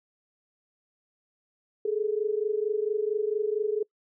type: tone pair together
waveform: sine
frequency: 415.3 / 439.7 Hz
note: G#4 / A4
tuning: 0 / -1 cents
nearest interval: minor second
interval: 99 cents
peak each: -27 / -28 dBFS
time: 1.85-3.83 s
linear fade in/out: 5 ms
effects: noise-tail reverb RT60 0.1 s tail -25 dB re dry